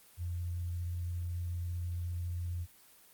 sine tone, 87 Hz, F2, 6 cents flat, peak -34 dBFS, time 0.17-2.67 s, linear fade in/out 50 ms, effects white hiss -60 dBFS RMS until 3.13 s + Opus 24 kbps

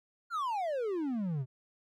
triangle exponential sweep, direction down, 1443 to 122.1 Hz, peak -29 dBFS, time 0.3-1.46 s, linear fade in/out 50 ms, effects none

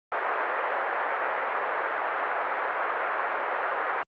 white band-pass noise, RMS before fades -28 dBFS, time 0.12-4.03 s, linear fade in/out 0 ms, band 480 to 1700 Hz, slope 24 dB/octave, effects low-pass 3000 Hz 12 dB/octave + Opus 24 kbps

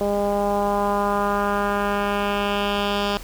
10% pulse tone with low-pass filter sweep, 202.9 Hz, G#3, 40 cents flat, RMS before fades -22 dBFS, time 0.01-3.17 s, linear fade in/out 0 ms, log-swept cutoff 590 to 4200 Hz, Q 1.9, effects added 41 Hz sine -37 dBFS peak until 3.23 s + pink hiss -41 dBFS RMS until 3.23 s

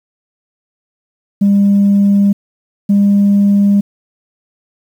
sine tone pair in turn, 200.5 / 201.4 Hz, G3 / G3, +39 / +47 cents, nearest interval unison, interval 8 cents, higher second, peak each -5 dBFS, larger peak neither, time 1.41-2.33 / 2.89-3.81 s, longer neither, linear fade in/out 10 ms, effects tanh soft clip ceiling -4 dBFS + 7-bit

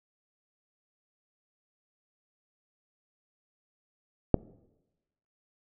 click, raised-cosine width 2 ms, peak -5 dBFS, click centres 4.343 s, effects noise-tail reverb RT60 1.0 s tail -23 dB re dry

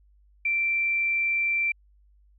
sine tone, 2349 Hz, D7, in tune, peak -22 dBFS, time 0.45-1.72 s, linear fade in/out 5 ms, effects added 50 Hz sine -56 dBFS peak until 2.38 s

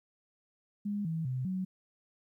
sine tone with pitch steps, 204.8 / 162.3 / 128.6 / 186.6 Hz, G#3 / E3 / C3 / F#3, -24 / -27 / -30 / +15 cents, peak -31 dBFS, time 0.85-1.65 s, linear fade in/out 10 ms, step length 200 ms, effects 12-bit

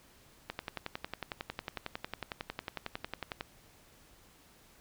click train, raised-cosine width 0.3 ms, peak -20 dBFS, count 33, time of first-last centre 0.5-3.409 s, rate 11 Hz, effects pink hiss -61 dBFS RMS until 4.8 s

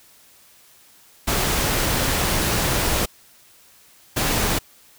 pink noise bursts at uneven times, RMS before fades -21 dBFS, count 2, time 1.27-3.06 / 4.16-4.59 s, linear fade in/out 10 ms, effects white hiss -52 dBFS RMS until 4.98 s

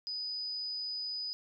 sine tone, 4978 Hz, D#8, in tune, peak -35 dBFS, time 0.07-1.33 s, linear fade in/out 0 ms, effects none

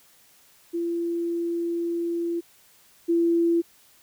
sine tone pair in turn, 340 / 337.8 Hz, F4 / E4, -46 / +42 cents, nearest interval unison, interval 12 cents, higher first, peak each -24 / -18 dBFS, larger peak second, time 0.73-2.41 / 3.08-3.62 s, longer first, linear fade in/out 20 ms, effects white hiss -57 dBFS RMS until 4.02 s

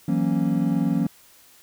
triangle chord, F# dominant seventh, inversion third, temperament equal with one note detuned, 164.81 / 185 / 233.1 / 275.4 Hz, E3 / F#3 / A#3 / C#4, 0 / 0 / 0 / -11 cents, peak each -23 dBFS, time 0.08-1.07 s, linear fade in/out 5 ms, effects white hiss -53 dBFS RMS until 1.62 s

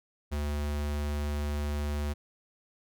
square tone, 73.42 Hz, D2, in tune, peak -30 dBFS, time 0.31-2.14 s, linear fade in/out 20 ms, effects none

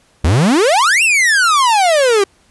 45% pulse exponential two-way sweep, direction up then down, 70.8 to 2800 to 383 Hz, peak -9 dBFS, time 0.24-2.24 s, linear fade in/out 5 ms, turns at 1.03 s, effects pink hiss -53 dBFS RMS until 2.5 s + resampled to 24000 Hz

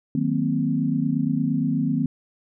sine chord, C half-diminished seventh, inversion first, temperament equal, 155.56 / 185 / 233.1 / 261.6 Hz, Eb3 / Gb3 / Bb3 / C4, 0 / 0 / 0 / 0 cents, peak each -25 / -29 / -25 / -24 dBFS, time 0.15-2.06 s, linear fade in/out 2 ms, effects none

